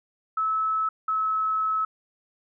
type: tone pair in turn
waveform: sine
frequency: 1300 / 1294.3 Hz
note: E6 / E6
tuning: -24 / -32 cents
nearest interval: unison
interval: 8 cents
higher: first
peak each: -22 dBFS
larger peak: neither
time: 0.37-0.89 / 1.08-1.85 s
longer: second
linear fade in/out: 5 ms
effects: none